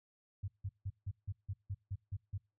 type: tone bursts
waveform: sine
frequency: 97.9 Hz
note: G2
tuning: 2 cents flat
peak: -36 dBFS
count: 10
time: 0.43-2.38 s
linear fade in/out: 10 ms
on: 51 ms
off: 160 ms
effects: noise-tail reverb RT60 0.3 s tail -25 dB re dry